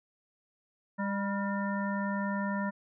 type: harmonic tone with a mistuned harmonic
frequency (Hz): 200.3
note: G3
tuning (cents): +38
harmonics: 1 / 3 / 5 / 7 / 9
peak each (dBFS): -31 / -39 / -37 / -42 / -40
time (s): 0.98-2.71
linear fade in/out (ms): 20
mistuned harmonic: 5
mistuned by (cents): -47
effects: none